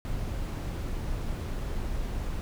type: noise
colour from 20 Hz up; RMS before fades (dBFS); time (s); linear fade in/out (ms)
brown; -32; 0.05-2.41; 0
effects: none